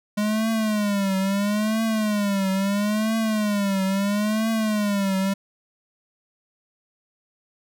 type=tone with vibrato; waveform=square; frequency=206.8 Hz; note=G#3; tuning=7 cents flat; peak=-21 dBFS; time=0.17-5.34 s; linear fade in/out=10 ms; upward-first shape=triangle; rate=0.75 Hz; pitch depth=150 cents each way; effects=none